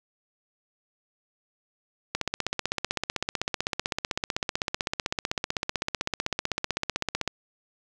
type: click train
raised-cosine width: 0.2 ms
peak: -9 dBFS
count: 82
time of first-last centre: 2.15-7.277 s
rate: 15.8 Hz
effects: none